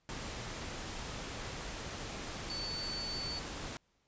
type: tone in noise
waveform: sine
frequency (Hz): 4497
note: C#8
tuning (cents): +24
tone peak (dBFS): -38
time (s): 2.5-3.39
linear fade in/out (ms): 0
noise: pink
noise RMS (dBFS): -42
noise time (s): 0.09-3.77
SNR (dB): +1
effects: pink hiss -75 dBFS RMS until 4.07 s + resampled to 16000 Hz